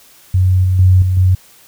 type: tone with level steps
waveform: sine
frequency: 92.5 Hz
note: F#2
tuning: in tune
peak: -8 / -10 / -5 / -11 / -7 dBFS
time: 0.34-1.35 s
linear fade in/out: 5 ms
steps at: 0.64 / 0.79 / 1.02 / 1.17 s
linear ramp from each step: 2 ms
effects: white hiss -45 dBFS RMS until 1.67 s